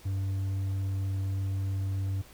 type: tone with hard clipping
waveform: sine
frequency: 96.8 Hz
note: G2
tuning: 21 cents flat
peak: -29 dBFS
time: 0.05-2.22 s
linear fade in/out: 10 ms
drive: 3 dB
effects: added 60 Hz sine -58 dBFS peak until 2.33 s + pink hiss -54 dBFS RMS until 2.33 s